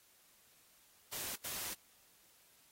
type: noise bursts at uneven times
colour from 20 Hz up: white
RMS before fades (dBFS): -42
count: 2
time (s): 1.12-1.36 / 1.44-1.74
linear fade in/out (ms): 10
effects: white hiss -67 dBFS RMS until 2.71 s + AAC 48 kbps